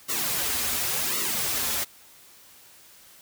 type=noise with flanger; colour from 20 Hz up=white; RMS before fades=-27 dBFS; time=0.08-1.85 s; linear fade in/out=20 ms; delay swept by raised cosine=1.2 to 6.4 ms; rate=0.91 Hz; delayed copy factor=-0.85; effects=white hiss -52 dBFS RMS until 3.21 s